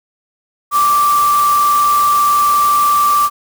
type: tone in noise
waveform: sine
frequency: 1170 Hz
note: D6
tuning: 7 cents flat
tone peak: -9 dBFS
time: 0.71-3.3 s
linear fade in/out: 50 ms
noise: white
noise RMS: -24 dBFS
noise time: 0.71-3.3 s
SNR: +12 dB
effects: none